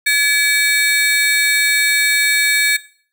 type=ring-modulated tone; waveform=35% pulse; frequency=1999 Hz; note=B6; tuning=20 cents sharp; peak=-7 dBFS; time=0.06-2.77 s; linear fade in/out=10 ms; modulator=294 Hz; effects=noise-tail reverb RT60 0.5 s tail -18 dB re dry